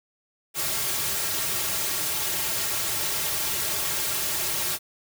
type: noise with comb filter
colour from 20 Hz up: white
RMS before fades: -27 dBFS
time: 0.54-4.79 s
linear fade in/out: 50 ms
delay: 4 ms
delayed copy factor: -0.8
effects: none

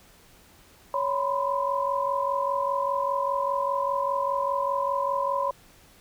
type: tone cluster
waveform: sine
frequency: 557 / 983 / 1028 Hz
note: C#5 / B5 / C6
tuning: +8 / -8 / -31 cents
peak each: -28 dBFS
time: 0.94-5.51 s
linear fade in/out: 2 ms
effects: pink hiss -55 dBFS RMS until 6 s

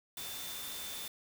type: tone in noise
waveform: sine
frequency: 3551 Hz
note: A7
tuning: 15 cents sharp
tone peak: -46 dBFS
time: 0.17-1.08 s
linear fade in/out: 2 ms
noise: white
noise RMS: -43 dBFS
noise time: 0.17-1.08 s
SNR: -6 dB
effects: none

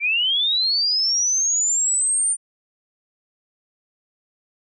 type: linear sweep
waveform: sine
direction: up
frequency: 2299 to 9120 Hz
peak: -17 dBFS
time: 0-2.37 s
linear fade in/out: 50 ms
effects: none

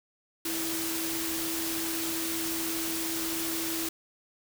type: tone in noise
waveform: sine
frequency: 328.2 Hz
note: E4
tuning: 8 cents flat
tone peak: -34 dBFS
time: 0.45-3.89 s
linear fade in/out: 5 ms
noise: white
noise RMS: -33 dBFS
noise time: 0.45-3.89 s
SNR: -4 dB
effects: none

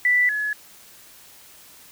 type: tone pair in turn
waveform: sine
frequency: 1975.5 / 1699.1 Hz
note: B6 / G#6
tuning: 0 / +39 cents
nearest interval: minor third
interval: 261 cents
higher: first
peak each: -15 / -22 dBFS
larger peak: first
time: 0.05-0.29 / 0.29-0.53 s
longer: neither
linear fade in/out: 2 ms
effects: white hiss -48 dBFS RMS until 1.91 s

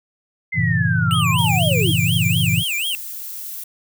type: linear sweep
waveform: sine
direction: down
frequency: 2093 to 290.9 Hz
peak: -21 dBFS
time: 0.52-1.92 s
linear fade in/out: 10 ms
type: chord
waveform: sine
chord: G diminished seventh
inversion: none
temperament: equal with one note detuned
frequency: 98 / 116.54 / 138.59 / 167.5 Hz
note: G2 / Bb2 / Db3 / Fb3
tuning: 0 / 0 / 0 / +28 cents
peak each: -23 / -21 / -23 / -20 dBFS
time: 0.54-2.64 s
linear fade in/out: 50 ms
type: tone with vibrato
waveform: square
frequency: 2764 Hz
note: F7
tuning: 19 cents flat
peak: -21 dBFS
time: 1.11-2.95 s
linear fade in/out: 0 ms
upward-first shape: sine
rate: 4.1 Hz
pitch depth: 290 cents each way
type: noise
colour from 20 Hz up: violet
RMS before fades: -31 dBFS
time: 1.38-3.64 s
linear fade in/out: 5 ms
effects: none

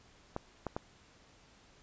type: clicks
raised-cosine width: 1 ms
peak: -21 dBFS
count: 3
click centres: 0.364 / 0.667 / 0.765 s
effects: pink hiss -62 dBFS RMS until 1.82 s + resampled to 16000 Hz

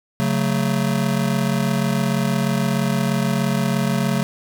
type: chord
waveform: square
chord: F# minor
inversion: second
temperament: just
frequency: 138.75 / 185 / 222 Hz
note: C#3 / F#3 / A3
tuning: +2 / 0 / +16 cents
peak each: -23 dBFS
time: 0.2-4.23 s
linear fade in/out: 0 ms
effects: none

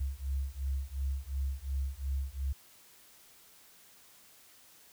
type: beating tone pair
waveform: sine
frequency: 66.6 / 69.4 Hz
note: C2 / C#2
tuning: +31 / +3 cents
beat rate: 2.8 Hz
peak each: -35 / -35 dBFS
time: 0-2.53 s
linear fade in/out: 10 ms
effects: white hiss -59 dBFS RMS until 4.92 s

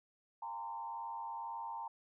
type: tone with frequency modulation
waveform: sine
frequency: 915 Hz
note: A#5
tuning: 32 cents flat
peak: -40 dBFS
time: 0.42-1.88 s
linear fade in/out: 5 ms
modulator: 102 Hz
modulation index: 0.89
effects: none

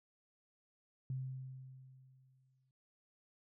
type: tone with exponential decay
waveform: sine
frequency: 130.8 Hz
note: C3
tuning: in tune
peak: -36 dBFS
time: 1.1-2.71 s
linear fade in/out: 2 ms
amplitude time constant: 350 ms
effects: none

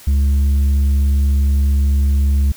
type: tone with tanh clipping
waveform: triangle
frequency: 69.9 Hz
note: C#2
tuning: 15 cents sharp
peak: -12 dBFS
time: 0.07-2.52 s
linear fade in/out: 5 ms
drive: 9 dB
effects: white hiss -41 dBFS RMS until 2.56 s

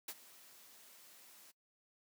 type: noise with ADSR envelope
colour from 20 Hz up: white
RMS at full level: -42 dBFS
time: 0.08-1.52 s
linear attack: 6 ms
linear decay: 50 ms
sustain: -18 dB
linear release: 19 ms
effects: noise-tail reverb RT60 0.1 s tail -21 dB re dry + high-pass 200 Hz 12 dB/octave

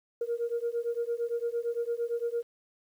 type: beating tone pair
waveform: sine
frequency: 466.2 / 475 Hz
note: A#4 / A#4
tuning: 0 / +33 cents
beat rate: 8.8 Hz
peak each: -31 dBFS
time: 0.21-2.43 s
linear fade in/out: 5 ms
effects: tanh soft clip ceiling -23 dBFS + 10-bit

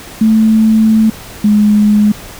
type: tone pair in turn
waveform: sine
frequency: 219.9 / 209.5 Hz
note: A3 / G#3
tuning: -1 / +15 cents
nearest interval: minor second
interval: 84 cents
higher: first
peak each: -5 dBFS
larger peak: neither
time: 0.21-1.1 / 1.44-2.12 s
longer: first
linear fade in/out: 5 ms
effects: pink hiss -31 dBFS RMS until 2.39 s

